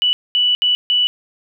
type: tone bursts at uneven times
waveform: sine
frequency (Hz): 2960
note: F#7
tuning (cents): 0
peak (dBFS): -12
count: 4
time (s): 0.02-0.13 / 0.35-0.55 / 0.62-0.75 / 0.9-1.07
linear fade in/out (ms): 0
effects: none